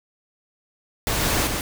pink noise with echo, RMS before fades -23 dBFS, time 1.07-1.47 s, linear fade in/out 0 ms, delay 140 ms, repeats 1, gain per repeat -3 dB, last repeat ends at 1.61 s, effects none

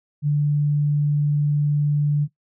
sine tone, 146.8 Hz, D3, in tune, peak -16 dBFS, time 0.22-2.28 s, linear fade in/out 50 ms, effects noise-tail reverb RT60 0.1 s tail -17 dB re dry

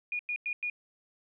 sine tone bursts, 2443 Hz, D#7, 32 cents flat, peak -30 dBFS, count 4, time 0.12-0.699 s, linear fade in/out 2 ms, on 72 ms, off 97 ms, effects none

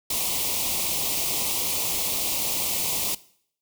white band-stop noise, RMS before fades -26 dBFS, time 0.1-3.15 s, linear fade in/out 5 ms, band 1100 to 2200 Hz, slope 48 dB/octave, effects noise-tail reverb RT60 0.6 s tail -19 dB re dry

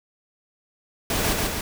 pink noise with echo, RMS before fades -24 dBFS, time 1.1-1.33 s, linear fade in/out 2 ms, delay 140 ms, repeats 2, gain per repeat -2 dB, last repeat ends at 1.61 s, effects none

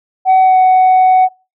sine tone with pitch glide, 754 to 745.3 Hz, F#5 to F#5, +32 to +12 cents, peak -3 dBFS, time 0.25-1.29 s, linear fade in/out 50 ms, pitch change -20 cents, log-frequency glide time 0.41-0.58 s, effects noise-tail reverb RT60 0.3 s tail -25 dB re dry + tanh soft clip ceiling -4 dBFS

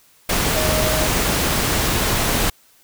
sine tone in noise, 623 Hz, D#5, 2 cents sharp, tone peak -23 dBFS, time 0.56-1.07 s, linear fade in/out 5 ms, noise pink, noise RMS -19 dBFS, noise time 0.29-2.5 s, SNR -7 dB, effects white hiss -54 dBFS RMS until 2.83 s

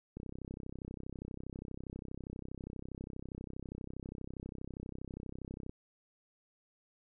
click train, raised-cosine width 3 ms, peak -30 dBFS, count 180, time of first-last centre 0.17-5.695 s, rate 32.4 Hz, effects none

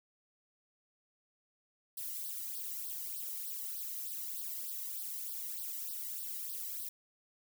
violet noise with flanger, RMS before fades -41 dBFS, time 1.97-6.89 s, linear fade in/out 5 ms, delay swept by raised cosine 0.21 to 1.04 ms, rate 3.3 Hz, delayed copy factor +0.95, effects none

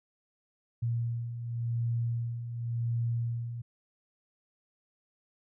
sine beating tone pair, 116.7 / 117.61 Hz, A#2 / A#2, +2 / +16 cents, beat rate 0.91 Hz, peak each -37 / -30 dBFS, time 0.82-3.62 s, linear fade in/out 10 ms, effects none

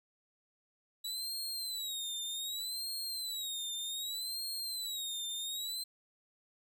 sawtooth tone with vibrato, 3907 Hz, B7, 19 cents flat, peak -34 dBFS, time 1.04-5.84 s, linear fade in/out 10 ms, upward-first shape sine, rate 0.65 Hz, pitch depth 140 cents each way, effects none

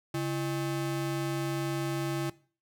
square ring-modulated tone, 237.5 Hz, A#3, 33 cents sharp, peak -27 dBFS, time 0.14-2.3 s, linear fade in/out 5 ms, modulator 99 Hz, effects noise-tail reverb RT60 0.4 s tail -19 dB re dry

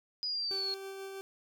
sine exponential sweep, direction down, 4978 to 4286 Hz, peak -32 dBFS, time 0.23-0.74 s, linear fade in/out 0 ms
40% pulse tone with tremolo, 388.6 Hz, G4, 15 cents flat, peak -39 dBFS, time 0.51-1.21 s, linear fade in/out 0 ms, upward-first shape sine, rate 6.2 Hz, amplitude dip 25%
effects none

